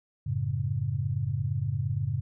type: chord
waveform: sine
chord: F# minor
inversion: none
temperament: equal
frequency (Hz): 92.5 / 110 / 138.59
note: F#2 / A2 / C#3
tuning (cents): 0 / 0 / 0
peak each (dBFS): -33 / -30 / -30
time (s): 0.26-2.21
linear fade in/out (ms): 10
effects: none